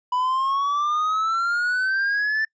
triangle exponential sweep, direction up, 987.8 to 1773 Hz, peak -18 dBFS, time 0.12-2.45 s, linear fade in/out 5 ms, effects noise-tail reverb RT60 0.1 s tail -26 dB re dry + resampled to 16000 Hz

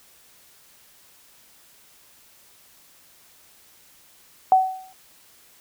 sine tone with exponential decay, 754 Hz, F#5, 32 cents sharp, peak -9 dBFS, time 4.52-4.93 s, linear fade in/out 1 ms, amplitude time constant 87 ms, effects white hiss -54 dBFS RMS until 5.6 s

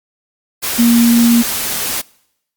sine tone in noise, 234.8 Hz, A#3, 13 cents sharp, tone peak -7 dBFS, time 0.78-1.43 s, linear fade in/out 20 ms, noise white, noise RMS -19 dBFS, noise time 0.62-2.02 s, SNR +9 dB, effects noise-tail reverb RT60 0.8 s tail -24 dB re dry + Opus 48 kbps

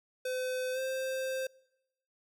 square tone with pitch glide, 510 to 524.3 Hz, C5 to C5, -44 to +3 cents, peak -33 dBFS, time 0.25-1.47 s, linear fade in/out 5 ms, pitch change +47 cents, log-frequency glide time 0.73-0.79 s, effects noise-tail reverb RT60 0.9 s tail -25 dB re dry

